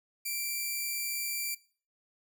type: tone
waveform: 5% pulse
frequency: 2349 Hz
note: D7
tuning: in tune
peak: -23 dBFS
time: 0.25-1.55 s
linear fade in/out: 10 ms
effects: noise-tail reverb RT60 0.4 s tail -18 dB re dry